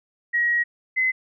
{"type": "tone pair in turn", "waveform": "sine", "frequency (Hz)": [1900, 2040], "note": ["A#6", "C7"], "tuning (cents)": [33, -44], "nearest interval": "minor second", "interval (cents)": 123, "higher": "second", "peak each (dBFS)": -18, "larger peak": "neither", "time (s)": [[0.33, 0.64], [0.96, 1.12]], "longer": "first", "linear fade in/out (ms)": 20, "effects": []}